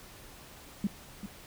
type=tone with echo; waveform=sine; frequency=200.9 Hz; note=G3; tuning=43 cents sharp; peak=-25 dBFS; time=0.84-0.87 s; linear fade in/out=2 ms; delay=390 ms; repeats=1; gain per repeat=-11 dB; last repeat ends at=1.26 s; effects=pink hiss -51 dBFS RMS until 1.46 s